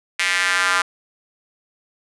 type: tone with high-pass filter sweep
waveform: square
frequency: 92.5 Hz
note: F#2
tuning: in tune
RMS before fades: -19 dBFS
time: 0.19-0.82 s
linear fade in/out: 5 ms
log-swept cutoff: 2100 to 1300 Hz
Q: 2.7
effects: resampled to 24000 Hz